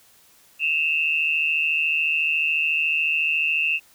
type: tone pair together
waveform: sine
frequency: 2593 / 2747 Hz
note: E7 / F7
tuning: -29 / -29 cents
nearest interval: minor second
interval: 100 cents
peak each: -22 dBFS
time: 0.59-3.8 s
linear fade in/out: 50 ms
effects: white hiss -55 dBFS RMS until 3.94 s